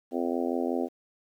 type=harmonic tone; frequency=85.5 Hz; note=F2; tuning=36 cents flat; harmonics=3 / 4 / 5 / 6 / 7 / 8 / 9; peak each=-30 / -32 / -34 / -36 / -37 / -38 / -39 dBFS; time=0.11-0.89 s; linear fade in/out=50 ms; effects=10-bit